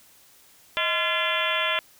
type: harmonic tone with a mistuned harmonic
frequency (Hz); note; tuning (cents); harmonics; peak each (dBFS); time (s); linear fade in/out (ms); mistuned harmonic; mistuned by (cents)
342.8; F4; -32; 2 / 3 / 4 / 5 / 6 / 7 / 8 / 9 / 10; -31 / -31 / -31 / -31 / -31 / -31 / -31 / -31 / -31; 0.77-1.79; 0; 2; -140
effects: white hiss -55 dBFS RMS until 1.99 s